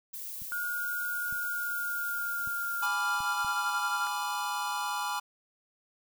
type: noise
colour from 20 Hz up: violet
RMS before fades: -40 dBFS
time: 0.13-2.87 s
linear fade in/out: 10 ms
type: clicks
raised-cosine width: 5 ms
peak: -36 dBFS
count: 5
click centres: 0.42 / 1.326 / 2.474 / 3.205 / 3.447 s
type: tone with pitch glide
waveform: sine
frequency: 1437 to 1385.6 Hz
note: F6 to F6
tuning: +49 to -14 cents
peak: -31 dBFS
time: 0.52-4.07 s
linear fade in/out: 0 ms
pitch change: -63 cents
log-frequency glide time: 1.33-3.45 s
type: chord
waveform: square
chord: G# diminished seventh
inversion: none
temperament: equal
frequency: 830.6 / 987.8 / 1174.7 / 1396.9 Hz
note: G#5 / B5 / D6 / F6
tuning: 0 / 0 / 0 / 0 cents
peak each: -37 / -36 / -38 / -38 dBFS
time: 2.82-5.2 s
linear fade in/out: 10 ms
effects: none